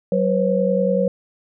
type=tone cluster; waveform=sine; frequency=188.1 / 491.6 / 542 Hz; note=F#3 / B4 / C#5; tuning=+29 / -8 / -39 cents; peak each=-20 dBFS; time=0.12-1.08 s; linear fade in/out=2 ms; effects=none